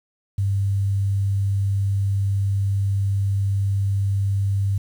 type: tone with quantisation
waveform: sine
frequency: 98.8 Hz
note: G2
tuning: 14 cents sharp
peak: -18 dBFS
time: 0.38-4.78 s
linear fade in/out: 5 ms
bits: 8
effects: none